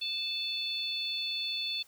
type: harmonic tone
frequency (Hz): 877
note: A5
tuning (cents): -6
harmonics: 3 / 4 / 5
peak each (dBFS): -39 / -34 / -36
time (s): 0.01-1.83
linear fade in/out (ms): 10
effects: white hiss -61 dBFS RMS until 1.87 s